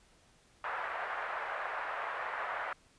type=band-pass noise; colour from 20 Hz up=white; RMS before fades=-38 dBFS; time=0.64-2.73 s; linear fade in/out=2 ms; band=590 to 1700 Hz; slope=24 dB/octave; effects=pink hiss -65 dBFS RMS until 2.98 s + resampled to 22050 Hz